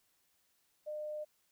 sine tone, 605 Hz, D#5, 49 cents flat, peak -38 dBFS, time 0.86-1.25 s, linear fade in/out 20 ms, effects white hiss -75 dBFS RMS until 1.51 s

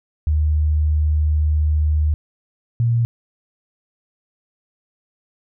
sine tone pair in turn, 76.2 / 117.31 Hz, D#2 / A#2, -36 / +11 cents, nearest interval perfect fifth, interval 747 cents, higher second, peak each -14 dBFS, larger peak neither, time 0.27-2.14 / 2.8-3.05 s, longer first, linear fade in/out 0 ms, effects none

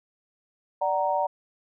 sine chord, D augmented, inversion none, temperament equal with one note detuned, 587.3 / 751.2 / 932.3 Hz, D5 / F#5 / A#5, 0 / +26 / 0 cents, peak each -27 / -27 / -26 dBFS, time 0.81-1.27 s, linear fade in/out 10 ms, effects none

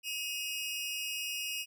sawtooth tone pair together, 2536 / 2847 Hz, D#7 / F7, +32 / +33 cents, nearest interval major second, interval 201 cents, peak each -35 / -34 dBFS, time 0.03-1.66 s, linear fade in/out 50 ms, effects none

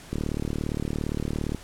click train, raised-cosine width 3 ms, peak -15 dBFS, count 54, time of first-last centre 0.13-1.547 s, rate 37.4 Hz, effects pink hiss -46 dBFS RMS until 1.63 s + low-pass 11000 Hz 12 dB/octave

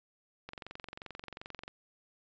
click train, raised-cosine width 0.3 ms, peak -27 dBFS, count 28, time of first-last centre 0.49-1.679 s, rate 22.7 Hz, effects resampled to 16000 Hz

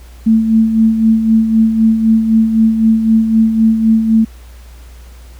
sine tone with tremolo, 222.6 Hz, A3, 20 cents sharp, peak -5 dBFS, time 0.26-4.25 s, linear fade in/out 10 ms, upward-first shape sine, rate 3.9 Hz, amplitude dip 55%, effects added 60 Hz sine -33 dBFS peak until 5.39 s + pink hiss -45 dBFS RMS until 5.39 s

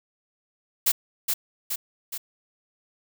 blue noise with echo, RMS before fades -20 dBFS, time 0.86-0.92 s, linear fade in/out 10 ms, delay 420 ms, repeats 3, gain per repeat -4 dB, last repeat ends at 2.18 s, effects none

